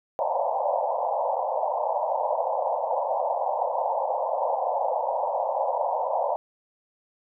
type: band-pass noise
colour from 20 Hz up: pink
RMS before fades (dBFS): -26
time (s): 0.19-6.36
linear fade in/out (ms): 0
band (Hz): 520 to 970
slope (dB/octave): 96
effects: none